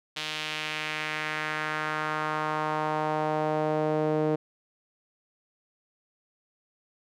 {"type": "tone with band-pass filter sweep", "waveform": "sawtooth", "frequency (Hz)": 154.1, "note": "D#3", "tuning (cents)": -16, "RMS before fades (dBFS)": -29, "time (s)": [0.16, 4.36], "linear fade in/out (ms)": 10, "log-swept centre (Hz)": [3400, 450], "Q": 1.8, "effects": []}